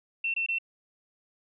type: tone bursts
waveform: sine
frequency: 2700 Hz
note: E7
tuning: 41 cents sharp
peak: -26 dBFS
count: 3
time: 0.24-0.586 s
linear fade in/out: 5 ms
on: 100 ms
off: 23 ms
effects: none